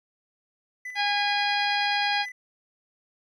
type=tone with tremolo; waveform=triangle; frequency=2000 Hz; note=B6; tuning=21 cents sharp; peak=-31 dBFS; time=0.85-2.32 s; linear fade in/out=5 ms; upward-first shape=square; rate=9.4 Hz; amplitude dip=45%
type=harmonic tone; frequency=819 Hz; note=G#5; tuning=24 cents flat; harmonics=1 / 2 / 3 / 4 / 5 / 6; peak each=-26 / -29 / -31 / -32 / -33 / -34 dBFS; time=0.95-2.26 s; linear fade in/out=50 ms
effects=none